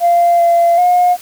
sine tone with pitch steps, 692 / 685 / 716 Hz, F5 / F5 / F5, -16 / -34 / +43 cents, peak -6 dBFS, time 0-1.17 s, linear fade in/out 50 ms, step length 390 ms, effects tanh soft clip ceiling -4 dBFS + white hiss -36 dBFS RMS until 1.21 s

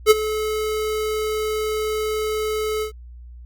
square tone with ADSR envelope, 431 Hz, A4, 36 cents flat, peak -7 dBFS, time 0.06-2.92 s, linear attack 46 ms, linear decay 26 ms, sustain -15 dB, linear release 100 ms, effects added 60 Hz sine -37 dBFS peak until 3.45 s + Opus 48 kbps

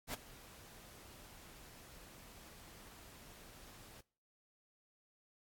pink noise with ADSR envelope, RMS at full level -39 dBFS, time 0.07-4.01 s, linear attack 68 ms, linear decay 16 ms, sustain -18 dB, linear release 5 ms, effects noise-tail reverb RT60 0.5 s tail -24 dB re dry + AAC 64 kbps

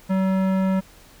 sine tone with tanh clipping, 190 Hz, F#3, 46 cents sharp, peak -20 dBFS, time 0.09-0.81 s, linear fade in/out 20 ms, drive 17 dB, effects added 41 Hz sine -53 dBFS peak until 1.2 s + pink hiss -50 dBFS RMS until 1.2 s

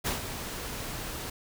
pink noise with ADSR envelope, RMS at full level -28 dBFS, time 0.04-1.3 s, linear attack 24 ms, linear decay 130 ms, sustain -9 dB, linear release 5 ms, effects none

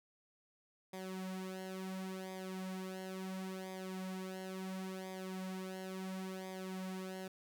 sawtooth tone with flanger, 188 Hz, F#3, 28 cents sharp, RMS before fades -44 dBFS, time 0.93-7.28 s, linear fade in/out 5 ms, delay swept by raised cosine 0.7 to 4.5 ms, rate 0.72 Hz, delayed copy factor -0.75, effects none

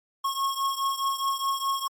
square beating tone pair, 1089 / 1093.8 Hz, C#6 / C#6, -31 / -23 cents, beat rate 4.8 Hz, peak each -28 / -31 dBFS, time 0.24-1.88 s, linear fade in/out 10 ms, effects AAC 64 kbps

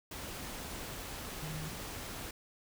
sine tone in noise, 155.56 Hz, D#3, in tune, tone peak -40 dBFS, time 1.42-1.69 s, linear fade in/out 5 ms, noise pink, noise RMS -43 dBFS, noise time 0.11-2.31 s, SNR 0 dB, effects none

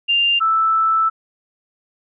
sine tone pair in turn, 2794 / 1318.6 Hz, F7 / E6, 0 / 0 cents, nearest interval octave + minor second, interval 1300 cents, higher first, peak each -13 dBFS, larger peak neither, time 0.08-0.4 / 0.4-1.1 s, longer second, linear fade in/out 20 ms, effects none

